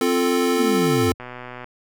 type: chord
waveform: square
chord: F major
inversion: second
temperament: equal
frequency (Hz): 261.6 / 349.2 / 440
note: C4 / F4 / A4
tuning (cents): 0 / 0 / 0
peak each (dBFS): -22 / -24 / -22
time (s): 0.01-1.12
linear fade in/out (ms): 2
type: linear sweep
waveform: sine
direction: down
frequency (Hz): 259 to 78.3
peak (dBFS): -22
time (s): 0.55-1.14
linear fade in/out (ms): 50
type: click train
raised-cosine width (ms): 0.5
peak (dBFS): -20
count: 56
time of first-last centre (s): 1.2-1.644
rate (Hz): 124
effects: none

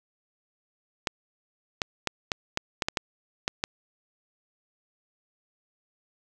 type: clicks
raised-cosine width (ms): 0.2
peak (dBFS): -8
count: 10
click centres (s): 1.072 / 1.818 / 2.073 / 2.318 / 2.574 / 2.822 / 2.885 / 2.972 / 3.479 / 3.639
effects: none

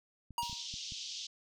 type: clicks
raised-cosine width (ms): 5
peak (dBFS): -37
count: 6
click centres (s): 0.307 / 0.432 / 0.497 / 0.529 / 0.74 / 0.922
type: tone with exponential decay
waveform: square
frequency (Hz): 947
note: A#5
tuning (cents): +27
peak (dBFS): -30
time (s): 0.38-0.67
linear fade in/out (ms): 2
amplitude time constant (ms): 61
type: band-pass noise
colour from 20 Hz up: pink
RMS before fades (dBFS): -43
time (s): 0.42-1.27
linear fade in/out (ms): 5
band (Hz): 3000 to 6400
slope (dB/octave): 48
effects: none

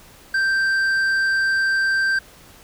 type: tone with tanh clipping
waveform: sine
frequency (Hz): 1568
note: G6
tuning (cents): 0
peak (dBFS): -18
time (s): 0.34-2.19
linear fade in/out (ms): 5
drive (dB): 7
effects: pink hiss -47 dBFS RMS until 2.63 s

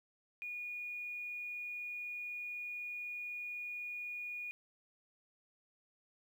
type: tone with quantisation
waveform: sine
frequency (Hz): 2448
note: D#7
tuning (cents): -29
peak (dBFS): -40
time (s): 0.42-4.51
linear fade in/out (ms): 0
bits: 11
effects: none

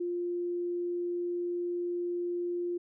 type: tone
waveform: sine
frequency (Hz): 350.3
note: F4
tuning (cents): +5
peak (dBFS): -30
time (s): 0-2.78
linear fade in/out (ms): 10
effects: none

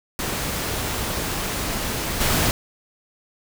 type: noise with level steps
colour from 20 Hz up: pink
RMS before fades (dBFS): -26 / -20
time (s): 0.19-2.51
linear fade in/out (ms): 0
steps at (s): 2.2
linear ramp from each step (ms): 10
effects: none

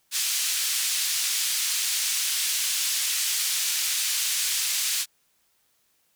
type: band-pass noise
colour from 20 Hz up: white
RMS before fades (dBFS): -26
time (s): 0.11-5.06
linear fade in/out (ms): 50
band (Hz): 2600 to 9100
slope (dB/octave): 12
effects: white hiss -68 dBFS RMS until 6.15 s

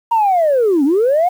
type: linear two-way sweep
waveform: sine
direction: down then up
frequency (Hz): 947 to 262.6 to 740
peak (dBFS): -9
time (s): 0.11-1.29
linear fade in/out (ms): 10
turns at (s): 0.84
effects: tanh soft clip ceiling -7 dBFS + 7-bit

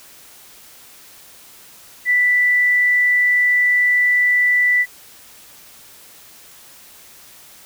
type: tone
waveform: sine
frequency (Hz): 1975.5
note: B6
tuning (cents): 0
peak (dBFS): -12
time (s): 2.05-4.86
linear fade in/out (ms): 50
effects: white hiss -44 dBFS RMS until 7.65 s

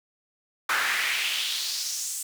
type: noise with high-pass filter sweep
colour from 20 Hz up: brown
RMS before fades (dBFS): -28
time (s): 0.69-2.23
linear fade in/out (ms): 5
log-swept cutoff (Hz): 1400 to 8100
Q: 2.6
effects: none

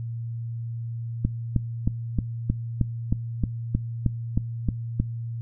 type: click train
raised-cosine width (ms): 5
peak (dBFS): -9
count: 13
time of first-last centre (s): 1.25-5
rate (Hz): 3.2
effects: noise-tail reverb RT60 0.4 s tail -23 dB re dry + added 116 Hz sine -29 dBFS peak until 5.41 s

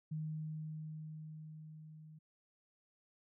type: tone with level ramp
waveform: sine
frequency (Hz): 155.56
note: D#3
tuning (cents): 0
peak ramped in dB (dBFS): -37 to -53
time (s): 0.11-2.19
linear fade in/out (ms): 10
effects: none

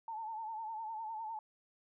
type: tone with vibrato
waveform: sine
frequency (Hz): 885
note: A5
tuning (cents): +10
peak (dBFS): -39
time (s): 0.08-1.39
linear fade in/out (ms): 2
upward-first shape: sine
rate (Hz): 9.9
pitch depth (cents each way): 68
effects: none

